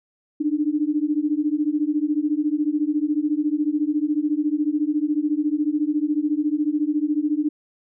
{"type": "beating tone pair", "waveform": "sine", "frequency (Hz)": [292.8, 306.8], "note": ["D4", "D#4"], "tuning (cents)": [-5, -24], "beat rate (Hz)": 14, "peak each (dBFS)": -22, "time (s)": [0.4, 7.49], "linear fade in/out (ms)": 10, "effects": []}